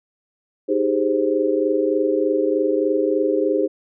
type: chord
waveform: sine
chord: Ab major seventh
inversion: second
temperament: equal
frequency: 311.1 / 392 / 415.3 / 523.3 Hz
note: Eb4 / G4 / Ab4 / C5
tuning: 0 / 0 / 0 / 0 cents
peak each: -22 dBFS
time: 0.68-3.68 s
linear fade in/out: 20 ms
effects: none

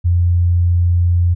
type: tone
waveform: sine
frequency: 87.31 Hz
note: F2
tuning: in tune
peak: -10 dBFS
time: 0.04-1.35 s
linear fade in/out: 20 ms
effects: none

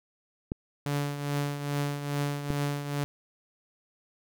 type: clicks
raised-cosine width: 3 ms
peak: -17 dBFS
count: 2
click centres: 0.519 / 2.504 s
type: tone with tremolo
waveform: sawtooth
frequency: 143.8 Hz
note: D3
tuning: 36 cents flat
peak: -22 dBFS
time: 0.86-3.04 s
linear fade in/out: 0 ms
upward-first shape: triangle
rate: 2.4 Hz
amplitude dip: 65%
effects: none

